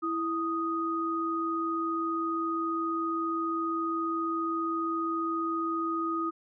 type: tone pair together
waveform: sine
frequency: 329.6 / 1244.4 Hz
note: E4 / D#6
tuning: 0 / 0 cents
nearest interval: octave + major seventh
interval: 2300 cents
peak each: -31 / -30 dBFS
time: 0.02-6.31 s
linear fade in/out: 20 ms
effects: none